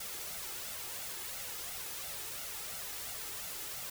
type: noise with flanger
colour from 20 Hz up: white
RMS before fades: -42 dBFS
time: 0-3.9 s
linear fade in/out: 5 ms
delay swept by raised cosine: 1.4 to 2.4 ms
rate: 2.9 Hz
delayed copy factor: +0.55
effects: none